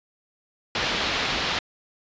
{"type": "low-pass noise", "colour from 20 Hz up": "white", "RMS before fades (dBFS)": -26, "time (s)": [0.75, 1.59], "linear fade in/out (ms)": 2, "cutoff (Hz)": 4200, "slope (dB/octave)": 24, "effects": ["resampled to 16000 Hz"]}